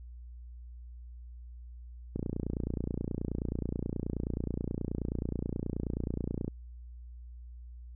click train, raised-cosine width 3 ms, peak -20 dBFS, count 128, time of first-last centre 2.16-6.48 s, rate 29.4 Hz, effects added 60 Hz sine -44 dBFS peak until 7.95 s

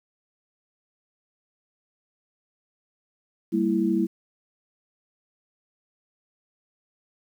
sine chord, E diminished, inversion first, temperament equal with one note detuned, 196 / 229.1 / 329.6 Hz, G3 / Bb3 / E4, 0 / -30 / 0 cents, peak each -25 / -26 / -23 dBFS, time 3.52-4.07 s, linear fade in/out 20 ms, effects 9-bit

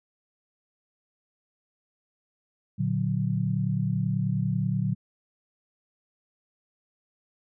sine chord, Bb augmented, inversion none, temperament equal, 116.54 / 146.83 / 185 Hz, Bb2 / D3 / F#3, 0 / 0 / 0 cents, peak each -28 dBFS, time 2.78-4.95 s, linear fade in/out 20 ms, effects none

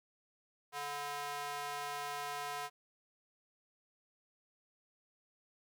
square tone with high-pass filter, 144.5 Hz, D3, 28 cents flat, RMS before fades -41 dBFS, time 0.72-2.7 s, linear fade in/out 50 ms, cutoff 840 Hz, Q 1.6, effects none

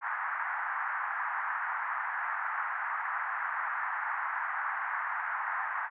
white band-pass noise, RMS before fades -34 dBFS, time 0.01-5.9 s, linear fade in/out 50 ms, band 830 to 1800 Hz, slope 48 dB/octave, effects none

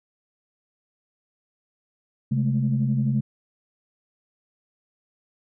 sine tone cluster, 133.7 / 206.4 / 218 Hz, C3 / G#3 / A3, +38 / -10 / -16 cents, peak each -21 / -28 / -25 dBFS, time 2.31-3.21 s, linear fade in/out 10 ms, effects tanh soft clip ceiling -11 dBFS

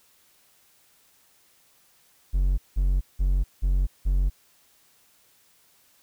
triangle tone bursts, 46.04 Hz, F#1, 8 cents flat, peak -17 dBFS, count 5, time 2.33-4.3 s, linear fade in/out 20 ms, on 250 ms, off 180 ms, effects white hiss -61 dBFS RMS until 6.02 s

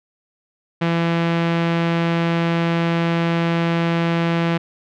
sawtooth tone with low-pass filter, 168 Hz, E3, 33 cents sharp, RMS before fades -19 dBFS, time 0.81-4.58 s, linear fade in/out 10 ms, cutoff 2800 Hz, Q 1.3, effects none

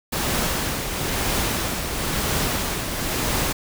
pink noise with tremolo, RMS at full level -22 dBFS, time 0.12-3.53 s, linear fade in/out 10 ms, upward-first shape triangle, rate 1 Hz, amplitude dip 50%, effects none

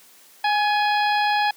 harmonic tone with a mistuned harmonic, 830.6 Hz, G#5, in tune, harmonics 1 / 2 / 3 / 4 / 5 / 6, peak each -19 / -25 / -29 / -31 / -33 / -35 dBFS, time 0.44-1.51 s, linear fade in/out 5 ms, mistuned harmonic 2, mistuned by +37 cents, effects white hiss -51 dBFS RMS until 1.56 s + high-pass 200 Hz 12 dB/octave

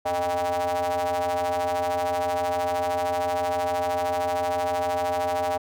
square ring-modulated tone, 87.31 Hz, F2, in tune, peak -21 dBFS, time 0.05-5.58 s, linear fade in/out 10 ms, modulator 705 Hz, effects none

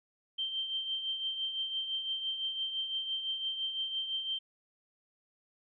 sine tone with tremolo, 3136 Hz, G7, in tune, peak -30 dBFS, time 0.38-4.39 s, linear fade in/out 10 ms, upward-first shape triangle, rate 5.9 Hz, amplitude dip 60%, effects none

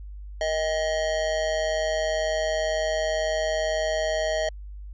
square tone with amplitude modulation, 630 Hz, D#5, 21 cents sharp, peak -21 dBFS, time 0.41-4.49 s, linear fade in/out 2 ms, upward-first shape sine, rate 162 Hz, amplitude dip 65%, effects added 50 Hz sine -36 dBFS peak until 4.93 s + resampled to 16000 Hz

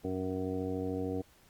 harmonic tone, 93.4 Hz, F#2, 17 cents sharp, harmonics 1 / 2 / 3 / 4 / 5 / 7 / 8, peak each -40 / -42 / -36 / -43 / -37 / -47 / -48 dBFS, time 0.04-1.22 s, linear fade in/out 10 ms, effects pink hiss -63 dBFS RMS until 1.49 s + Opus 48 kbps

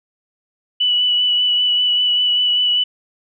sine tone with vibrato, 2960 Hz, F#7, in tune, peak -13 dBFS, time 0.8-2.84 s, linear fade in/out 10 ms, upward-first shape sine, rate 5.1 Hz, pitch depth 16 cents each way, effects none

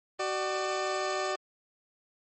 20% pulse tone pair together, 377.3 / 599 Hz, F#4 / D5, +34 / +34 cents, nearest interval minor sixth, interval 800 cents, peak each -27 dBFS, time 0.19-1.36 s, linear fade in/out 10 ms, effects MP3 32 kbps

